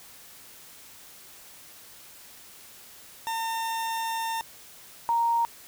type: tone pair in turn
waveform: 40% pulse / sine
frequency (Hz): 907 / 931.4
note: A#5 / A#5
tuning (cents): -48 / -2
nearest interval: unison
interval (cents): 46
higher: second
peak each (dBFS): -27 / -21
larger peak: second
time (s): 3.27-4.41 / 5.09-5.45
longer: first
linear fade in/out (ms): 0
effects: white hiss -49 dBFS RMS until 5.67 s